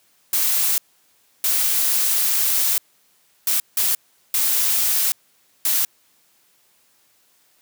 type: noise bursts at uneven times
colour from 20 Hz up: blue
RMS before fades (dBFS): -19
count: 6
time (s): 0.33-0.78 / 1.44-2.78 / 3.47-3.6 / 3.77-3.95 / 4.34-5.12 / 5.65-5.85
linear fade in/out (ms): 2
effects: white hiss -60 dBFS RMS until 7.61 s + high-pass 100 Hz 12 dB/octave